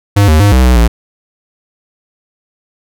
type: tone with pitch steps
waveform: square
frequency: 101.2 / 77.6 / 102 / 64.1 / 62.4 / 57.5 Hz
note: G#2 / D#2 / G#2 / C2 / B1 / A#1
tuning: -44 / -4 / -31 / -35 / +19 / -23 cents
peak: -5 dBFS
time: 0.16-0.88 s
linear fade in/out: 10 ms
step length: 120 ms
effects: none